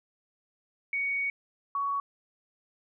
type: tone pair in turn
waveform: sine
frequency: 2237 / 1121.2 Hz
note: C#7 / C#6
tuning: +15 / +19 cents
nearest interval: octave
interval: 1196 cents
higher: first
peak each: -27 dBFS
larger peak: neither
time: 0.93-1.3 / 1.75-2 s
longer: first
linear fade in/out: 2 ms
effects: none